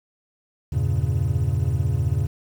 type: chord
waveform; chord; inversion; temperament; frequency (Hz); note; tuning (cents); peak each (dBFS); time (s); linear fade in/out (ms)
triangle; E diminished seventh; none; equal; 82.41 / 98 / 116.54 / 138.59; E2 / G2 / Bb2 / Db3; 0 / 0 / 0 / 0; -23; 0.72-2.27; 10
effects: 8-bit